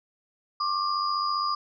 sine tone cluster, 1086 / 1181 / 4910 Hz, C#6 / D6 / D#8, -36 / +9 / -24 cents, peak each -31 / -26 / -32 dBFS, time 0.6-1.55 s, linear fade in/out 5 ms, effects none

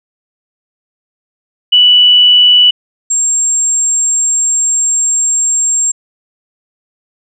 sine tone pair in turn, 2960 / 7459 Hz, F#7 / A#8, 0 / 0 cents, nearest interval octave + major third, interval 1600 cents, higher second, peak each -3 / -9 dBFS, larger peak first, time 1.72-2.71 / 3.1-5.92 s, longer second, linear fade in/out 10 ms, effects none

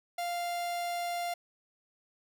45% pulse tone, 697 Hz, F5, 4 cents flat, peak -32 dBFS, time 0.18-1.34 s, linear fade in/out 5 ms, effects none

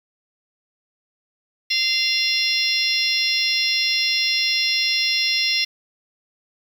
harmonic tone with a mistuned harmonic, 693 Hz, F5, 14 cents flat, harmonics 3 / 4 / 5 / 6 / 7 / 8, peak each -25 / -25 / -25 / -25 / -25 / -25 dBFS, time 1.7-5.65 s, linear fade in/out 10 ms, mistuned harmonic 7, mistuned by +86 cents, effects 7-bit

